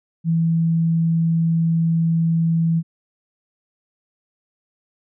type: tone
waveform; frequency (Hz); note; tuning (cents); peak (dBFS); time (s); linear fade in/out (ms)
sine; 164.81; E3; 0; -15; 0.24-2.83; 50
effects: none